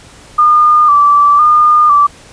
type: tone with vibrato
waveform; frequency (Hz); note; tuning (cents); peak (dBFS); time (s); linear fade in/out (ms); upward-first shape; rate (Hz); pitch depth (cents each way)
sine; 1188; D6; +20; -4; 0.38-2.07; 10; square; 0.99; 39
effects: pink hiss -38 dBFS RMS until 2.32 s + resampled to 22050 Hz